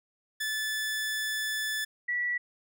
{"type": "tone pair in turn", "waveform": ["sawtooth", "sine"], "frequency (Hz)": [1740, 1948.2], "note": ["A6", "B6"], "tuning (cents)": [-20, -24], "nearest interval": "major second", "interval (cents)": 196, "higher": "second", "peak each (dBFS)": [-26, -27], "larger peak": "first", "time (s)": [[0.4, 1.85], [2.08, 2.38]], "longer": "first", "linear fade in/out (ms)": 10, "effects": []}